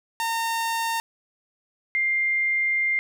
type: tone pair in turn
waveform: sawtooth / sine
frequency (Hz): 914 / 2100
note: A#5 / C7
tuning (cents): -34 / +6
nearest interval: octave + major second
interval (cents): 1440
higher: second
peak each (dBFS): -20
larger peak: neither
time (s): 0.2-1 / 1.95-2.99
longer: second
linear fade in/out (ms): 0
effects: none